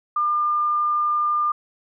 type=tone; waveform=sine; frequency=1202 Hz; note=D6; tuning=40 cents sharp; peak=-18 dBFS; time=0.16-1.52 s; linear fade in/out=5 ms; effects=none